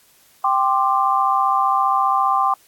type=chord; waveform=sine; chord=G suspended fourth; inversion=none; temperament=equal with one note detuned; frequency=784 / 1046.5 / 1181.5 Hz; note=G5 / C6 / D6; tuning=0 / 0 / +10 cents; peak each=-19 dBFS; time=0.44-2.54 s; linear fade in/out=5 ms; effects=white hiss -54 dBFS RMS until 2.67 s + AAC 64 kbps